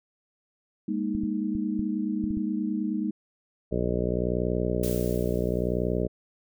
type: chord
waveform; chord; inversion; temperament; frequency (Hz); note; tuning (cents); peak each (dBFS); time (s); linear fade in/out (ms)
sine; Ab suspended second; none; equal with one note detuned; 203.7 / 233.1 / 311.1; Ab3 / Bb3 / Eb4; -33 / 0 / 0; -29 / -31 / -30; 0.88-3.11; 5
type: clicks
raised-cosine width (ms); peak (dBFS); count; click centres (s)
5; -23; 7; 1.15 / 1.236 / 1.552 / 1.794 / 2.24 / 2.307 / 2.372
type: harmonic tone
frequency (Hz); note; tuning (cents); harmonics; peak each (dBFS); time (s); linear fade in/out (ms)
60.7; B1; -29; 1 / 2 / 3 / 4 / 5 / 6 / 7 / 8 / 9 / 10; -32 / -33 / -31 / -34 / -37 / -33 / -31 / -36 / -36 / -35; 3.71-6.08; 20
type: noise with exponential decay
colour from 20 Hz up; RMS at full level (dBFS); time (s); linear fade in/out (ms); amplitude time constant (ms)
blue; -35; 4.83-6.03; 5; 260
effects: none